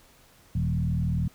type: tone with frequency modulation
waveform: sine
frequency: 123.47 Hz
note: B2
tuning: in tune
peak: -23 dBFS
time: 0.55-1.28 s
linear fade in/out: 5 ms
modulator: 40 Hz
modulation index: 1.5
effects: pink hiss -57 dBFS RMS until 1.34 s